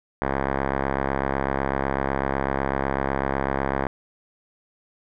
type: tone with low-pass filter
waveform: 5% pulse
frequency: 68 Hz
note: C#2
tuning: 33 cents flat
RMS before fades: -25 dBFS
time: 0.22-3.87 s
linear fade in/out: 0 ms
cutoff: 1400 Hz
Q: 4.7
effects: none